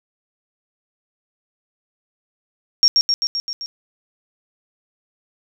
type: tone with echo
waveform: sine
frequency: 5560 Hz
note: F8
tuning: 9 cents flat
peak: -8 dBFS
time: 2.83-2.88 s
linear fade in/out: 0 ms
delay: 130 ms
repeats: 6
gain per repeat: -3 dB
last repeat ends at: 3.66 s
effects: none